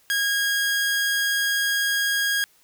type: tone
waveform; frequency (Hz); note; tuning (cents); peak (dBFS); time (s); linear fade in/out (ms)
sawtooth; 1636; G#6; -26; -17; 0.1-2.44; 0
effects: white hiss -59 dBFS RMS until 2.63 s